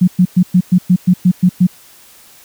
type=tone bursts; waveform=sine; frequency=181.1 Hz; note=F#3; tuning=37 cents flat; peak=-5 dBFS; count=10; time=0.01-1.67 s; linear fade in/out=10 ms; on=67 ms; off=110 ms; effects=white hiss -43 dBFS RMS until 2.44 s